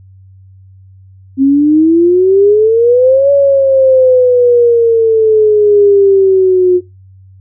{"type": "exponential two-way sweep", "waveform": "sine", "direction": "up then down", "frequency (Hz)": [265.7, 566, 357.6], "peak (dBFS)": -4, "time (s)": [1.37, 6.81], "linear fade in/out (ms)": 50, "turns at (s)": 3.31, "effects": ["noise-tail reverb RT60 0.2 s tail -18 dB re dry", "added 95 Hz sine -36 dBFS peak until 7.4 s"]}